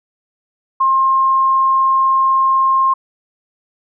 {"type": "tone", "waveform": "sine", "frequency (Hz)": 1064, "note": "C6", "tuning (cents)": 29, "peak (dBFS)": -10, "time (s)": [0.8, 2.94], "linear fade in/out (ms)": 10, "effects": []}